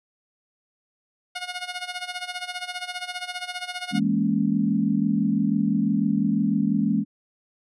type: tone with tremolo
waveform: 10% pulse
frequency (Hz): 721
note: F#5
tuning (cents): -45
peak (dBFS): -19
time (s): 1.35-4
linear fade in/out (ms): 10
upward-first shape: sine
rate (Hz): 15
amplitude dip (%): 80
type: chord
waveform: sine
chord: A# half-diminished seventh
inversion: second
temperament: equal with one note detuned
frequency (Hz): 164.81 / 207.1 / 233.1 / 277.2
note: E3 / G#3 / A#3 / C#4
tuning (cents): 0 / -5 / 0 / 0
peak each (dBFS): -28 / -22 / -26 / -26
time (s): 3.91-7.05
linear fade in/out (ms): 50
effects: resampled to 22050 Hz